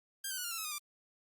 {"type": "tone with pitch steps", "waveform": "5% pulse", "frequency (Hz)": [1600, 1532.2, 1467.2, 1405, 1345.4, 1288.4, 1233.8, 1181.5], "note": ["G6", "G6", "F#6", "F6", "E6", "E6", "D#6", "D6"], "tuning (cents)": [35, -40, -15, 10, 35, -40, -15, 10], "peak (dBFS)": -26, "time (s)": [0.24, 0.784], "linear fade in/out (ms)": 5, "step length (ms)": 68, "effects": ["Opus 48 kbps"]}